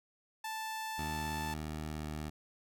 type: tone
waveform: sawtooth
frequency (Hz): 880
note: A5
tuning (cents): 0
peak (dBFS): -34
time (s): 0.44-1.54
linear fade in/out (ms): 5
type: tone with pitch glide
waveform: 15% pulse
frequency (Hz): 77.1 to 76.3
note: D#2 to D#2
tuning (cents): -15 to -33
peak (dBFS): -32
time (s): 0.98-2.3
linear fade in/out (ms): 10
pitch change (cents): -18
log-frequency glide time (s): 1.87-2.07
effects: none